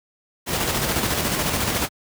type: noise with tremolo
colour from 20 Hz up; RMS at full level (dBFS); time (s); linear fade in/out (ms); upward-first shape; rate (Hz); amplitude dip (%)
pink; -21; 0.46-1.89; 50; square; 14; 35
effects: high-pass 60 Hz 12 dB/octave